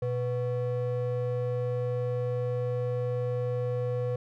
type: ring-modulated tone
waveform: triangle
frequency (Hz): 308.3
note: D#4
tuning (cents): -16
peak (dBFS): -22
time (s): 0.02-4.16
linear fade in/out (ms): 5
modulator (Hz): 187
effects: none